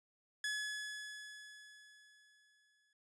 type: tone with exponential decay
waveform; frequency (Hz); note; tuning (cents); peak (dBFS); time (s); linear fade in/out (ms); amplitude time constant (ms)
sawtooth; 1700; G#6; +40; -32; 0.44-2.93; 2; 540
effects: resampled to 22050 Hz